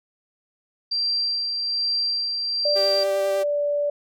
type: tone with tremolo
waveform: sine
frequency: 4718 Hz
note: D8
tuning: 7 cents sharp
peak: -20 dBFS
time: 0.91-3.04 s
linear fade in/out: 10 ms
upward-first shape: sine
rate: 1.2 Hz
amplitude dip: 35%
type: tone with pitch glide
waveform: sine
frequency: 587.3 to 581.6 Hz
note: D5 to D5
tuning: 0 to -17 cents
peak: -20 dBFS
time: 2.65-3.9 s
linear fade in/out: 5 ms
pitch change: -17 cents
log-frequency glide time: 3.27-3.61 s
type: tone with vibrato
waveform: sawtooth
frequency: 392 Hz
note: G4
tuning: in tune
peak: -24 dBFS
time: 2.75-3.44 s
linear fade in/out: 20 ms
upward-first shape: sine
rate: 10 Hz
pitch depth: 14 cents each way
effects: none